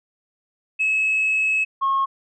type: tone pair in turn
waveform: sine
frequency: 2581 / 1085.2 Hz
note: E7 / C#6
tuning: -37 / -37 cents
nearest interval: octave + minor third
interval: 1500 cents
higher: first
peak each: -16 dBFS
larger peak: neither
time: 0.79-1.65 / 1.81-2.06 s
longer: first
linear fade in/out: 20 ms
effects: tanh soft clip ceiling -14 dBFS